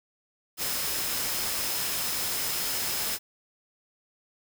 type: tone in noise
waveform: sine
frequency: 5140 Hz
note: E8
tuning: 45 cents flat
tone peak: -38 dBFS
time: 0.57-3.19 s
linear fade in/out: 50 ms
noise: white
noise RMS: -30 dBFS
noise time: 0.57-3.19 s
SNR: -11 dB
effects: none